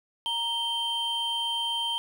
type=tone pair together; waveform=triangle; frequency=932.3 / 3136 Hz; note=A#5 / G7; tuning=0 / 0 cents; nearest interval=octave + major sixth; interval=2100 cents; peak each=-31 / -26 dBFS; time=0.26-1.98 s; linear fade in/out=0 ms; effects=none